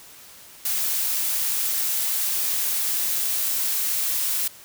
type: noise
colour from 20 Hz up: blue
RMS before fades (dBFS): -24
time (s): 0.65-4.48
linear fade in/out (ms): 5
effects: white hiss -46 dBFS RMS until 4.64 s